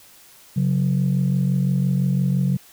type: tone pair together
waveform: sine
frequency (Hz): 137 / 182.87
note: C#3 / F#3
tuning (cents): -20 / -20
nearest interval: perfect fourth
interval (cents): 500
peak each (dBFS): -18 / -19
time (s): 0.56-2.57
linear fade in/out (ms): 10
effects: tanh soft clip ceiling -12 dBFS + white hiss -49 dBFS RMS until 2.72 s